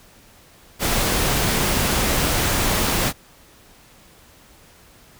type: noise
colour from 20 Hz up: pink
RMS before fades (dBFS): -20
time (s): 0.79-3.13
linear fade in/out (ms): 50
effects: pink hiss -50 dBFS RMS until 5.19 s